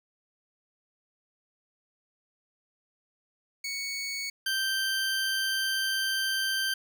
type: tone pair in turn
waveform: 20% pulse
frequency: 2225 / 1563.8 Hz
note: C#7 / G6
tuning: +6 / -5 cents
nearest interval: tritone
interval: 611 cents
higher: first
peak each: -27 / -22 dBFS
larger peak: second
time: 3.64-4.3 / 4.46-6.74 s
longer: second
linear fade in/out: 5 ms
effects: none